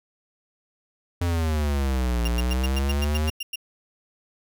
square exponential two-way sweep, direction down then up, 88.5 to 57.8 to 78.6 Hz, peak -22 dBFS, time 1.21-3.3 s, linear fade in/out 5 ms, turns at 2.24 s
35% pulse tone bursts, 2794 Hz, F7, in tune, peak -26 dBFS, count 11, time 2.25-3.558 s, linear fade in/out 5 ms, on 28 ms, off 100 ms
effects none

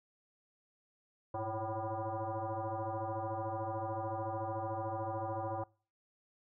sine tone with frequency modulation, 103.2 Hz, G#2, 10 cents flat, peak -35 dBFS, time 1.34-5.64 s, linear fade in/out 5 ms, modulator 220 Hz, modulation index 4.2, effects noise-tail reverb RT60 0.4 s tail -23 dB re dry

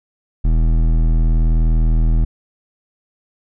sine tone with hard clipping, 40.34 Hz, E1, 37 cents flat, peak -13 dBFS, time 0.44-2.25 s, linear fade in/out 10 ms, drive 12 dB, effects none

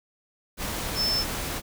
sine tone in noise, 5280 Hz, E8, 2 cents sharp, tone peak -23 dBFS, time 0.95-1.25 s, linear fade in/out 50 ms, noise pink, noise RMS -31 dBFS, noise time 0.57-1.62 s, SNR +5 dB, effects none

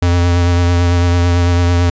square tone with vibrato, 87.31 Hz, F2, in tune, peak -10 dBFS, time 0.02-1.9 s, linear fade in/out 5 ms, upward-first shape triangle, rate 9 Hz, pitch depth 27 cents each way, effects resampled to 16000 Hz

